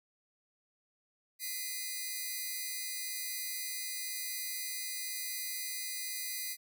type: tone cluster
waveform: 5% pulse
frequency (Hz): 1950 / 2046 / 2455 / 4681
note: B6 / C7 / D#7 / D8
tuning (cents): -23 / -39 / -24 / -7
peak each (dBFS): -36 / -30 / -35 / -35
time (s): 1.39-6.57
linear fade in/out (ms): 50
effects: none